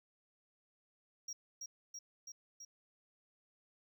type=tone with echo; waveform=triangle; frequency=5650 Hz; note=F8; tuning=19 cents sharp; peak=-40 dBFS; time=1.28-1.33 s; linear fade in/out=5 ms; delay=330 ms; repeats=4; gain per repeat=-2 dB; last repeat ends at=2.65 s; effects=none